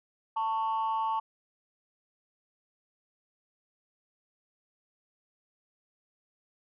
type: tone pair together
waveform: sine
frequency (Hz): 890.4 / 1108.7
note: A5 / C#6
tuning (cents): +20 / 0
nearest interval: major third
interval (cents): 380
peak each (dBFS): -27 / -31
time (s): 0.36-1.2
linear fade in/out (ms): 10
effects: tanh soft clip ceiling -23 dBFS